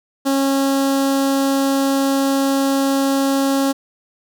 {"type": "tone with notch filter", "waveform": "sawtooth", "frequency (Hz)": 273.3, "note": "C#4", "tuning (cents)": -24, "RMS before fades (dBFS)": -17, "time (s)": [0.25, 3.73], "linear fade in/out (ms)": 20, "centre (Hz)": 2200, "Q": 1.3, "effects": []}